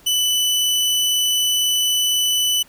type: tone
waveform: sawtooth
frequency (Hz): 2986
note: F#7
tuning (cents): +15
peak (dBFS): -13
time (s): 0.06-2.63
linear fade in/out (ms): 10
effects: pink hiss -50 dBFS RMS until 2.68 s